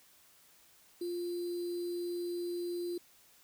sine tone with sample-and-hold, 349.2 Hz, F4, in tune, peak -34 dBFS, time 1.01-2.98 s, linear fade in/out 5 ms, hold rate 4410 Hz, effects white hiss -63 dBFS RMS until 3.43 s

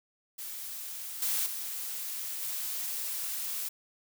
blue noise with level steps, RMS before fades -40 / -30 / -37 / -35 dBFS, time 0.38-3.69 s, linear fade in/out 10 ms, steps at 1.22 / 1.46 / 2.42 s, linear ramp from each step 2 ms, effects none

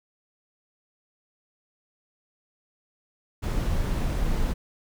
brown noise, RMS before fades -25 dBFS, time 3.42-4.54 s, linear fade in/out 20 ms, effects none

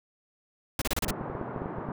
pink noise bursts, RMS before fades -28 dBFS, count 6, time 0.79-1.107 s, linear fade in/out 2 ms, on 27 ms, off 31 ms
pink band-pass noise, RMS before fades -37 dBFS, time 1.05-1.92 s, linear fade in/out 2 ms, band 120 to 1300 Hz, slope 24 dB/octave
clicks, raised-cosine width 2 ms, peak -21 dBFS, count 10, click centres 1.109 / 1.212 / 1.3 / 1.352 / 1.413 / 1.562 / 1.619 / 1.659 / 1.785 / 1.888 s
effects none

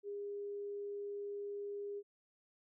sine tone, 406.3 Hz, G#4, 38 cents flat, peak -40 dBFS, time 0.03-2.03 s, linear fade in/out 50 ms, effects none

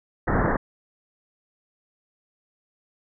pink low-pass noise, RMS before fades -22 dBFS, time 0.27-0.57 s, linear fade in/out 10 ms, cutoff 1900 Hz, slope 96 dB/octave, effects none

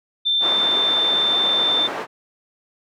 sine tone, 3564 Hz, A7, 22 cents sharp, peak -16 dBFS, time 0.25-1.88 s, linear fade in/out 20 ms
white band-pass noise, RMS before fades -28 dBFS, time 0.4-2.07 s, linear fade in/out 50 ms, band 270 to 1200 Hz, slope 12 dB/octave
effects none

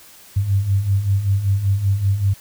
sine beating tone pair, 95 / 100.2 Hz, F#2 / G2, +46 / +38 cents, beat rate 5.2 Hz, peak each -22 / -16 dBFS, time 0.36-2.34 s, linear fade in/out 10 ms, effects white hiss -45 dBFS RMS until 2.4 s

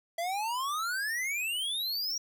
square exponential sweep, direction up, 659.3 to 5740 Hz, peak -31 dBFS, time 0.18-2.18 s, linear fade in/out 5 ms, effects none

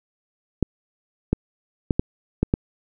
clicks, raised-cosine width 3 ms, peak -5 dBFS, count 6, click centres 0.627 / 1.33 / 1.908 / 1.995 / 2.43 / 2.539 s, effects none

